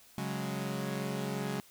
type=chord; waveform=sawtooth; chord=C# suspended fourth; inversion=none; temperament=equal; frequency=138.59 / 185 / 207.7 Hz; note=C#3 / F#3 / G#3; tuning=0 / 0 / 0 cents; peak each=-34 dBFS; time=0.18-1.6 s; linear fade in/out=0 ms; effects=white hiss -59 dBFS RMS until 1.7 s